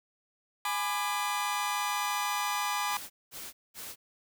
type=chord; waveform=sawtooth; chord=G# diminished; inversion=none; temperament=just; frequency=830.6 / 996.7 / 1196.1 Hz; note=G#5 / B5 / D6; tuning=0 / +16 / +31 cents; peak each=-30 dBFS; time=0.65-2.97 s; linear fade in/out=2 ms
type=noise bursts; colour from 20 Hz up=white; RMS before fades=-42 dBFS; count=3; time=2.88-3.96 s; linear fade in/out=50 ms; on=220 ms; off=210 ms
effects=none